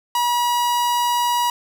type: tone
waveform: 45% pulse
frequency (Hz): 965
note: B5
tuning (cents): -40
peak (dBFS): -17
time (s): 0.15-1.5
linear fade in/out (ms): 2
effects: none